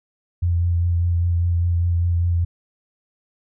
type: tone with vibrato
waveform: sine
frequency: 86.3 Hz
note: F2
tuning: 20 cents flat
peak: -16 dBFS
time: 0.42-2.45 s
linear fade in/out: 10 ms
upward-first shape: triangle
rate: 5 Hz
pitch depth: 25 cents each way
effects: none